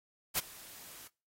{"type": "noise with ADSR envelope", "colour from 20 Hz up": "white", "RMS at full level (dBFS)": -29, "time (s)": [0.34, 1.08], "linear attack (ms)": 43, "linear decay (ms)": 20, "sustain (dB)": -22, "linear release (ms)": 11, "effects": ["noise-tail reverb RT60 0.4 s tail -26 dB re dry", "AAC 48 kbps"]}